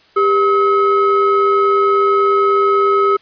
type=ring-modulated tone; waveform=triangle; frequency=441.8 Hz; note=A4; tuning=7 cents sharp; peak=-5 dBFS; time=0.16-3.17 s; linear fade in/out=10 ms; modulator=839 Hz; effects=white hiss -50 dBFS RMS until 3.21 s + resampled to 11025 Hz